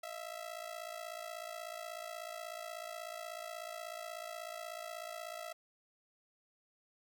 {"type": "ring-modulated tone", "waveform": "sawtooth", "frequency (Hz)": 659.3, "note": "E5", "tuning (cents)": 0, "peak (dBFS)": -36, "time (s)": [0.03, 5.53], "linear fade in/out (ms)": 5, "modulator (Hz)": 28.2, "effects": ["13-bit"]}